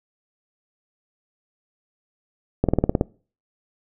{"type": "slowing click train", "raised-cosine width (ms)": 2, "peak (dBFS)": -4, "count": 8, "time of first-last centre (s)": [2.64, 3.011], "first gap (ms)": 47, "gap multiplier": 1.04, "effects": ["noise-tail reverb RT60 0.4 s tail -24 dB re dry"]}